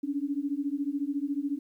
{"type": "beating tone pair", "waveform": "sine", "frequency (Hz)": [277.2, 291.2], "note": ["C#4", "D4"], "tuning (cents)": [0, -15], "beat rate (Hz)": 14, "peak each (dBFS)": [-31, -31], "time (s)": [0.03, 1.59], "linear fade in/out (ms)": 10, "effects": ["11-bit"]}